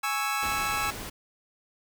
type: chord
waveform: 25% pulse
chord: C# minor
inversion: second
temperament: equal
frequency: 830.6 / 1108.7 / 1318.5 Hz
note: G#5 / C#6 / E6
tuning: 0 / 0 / 0 cents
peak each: -28 / -29 / -26 dBFS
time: 0.03-0.91 s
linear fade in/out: 10 ms
type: noise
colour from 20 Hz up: pink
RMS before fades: -38 dBFS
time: 0.42-1.1 s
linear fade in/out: 10 ms
effects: none